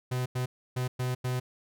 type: tone bursts at uneven times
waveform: 45% pulse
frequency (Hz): 126.3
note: B2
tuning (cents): +39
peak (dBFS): -28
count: 5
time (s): 0.11-0.26 / 0.35-0.46 / 0.76-0.88 / 0.99-1.15 / 1.24-1.4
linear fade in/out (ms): 10
effects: none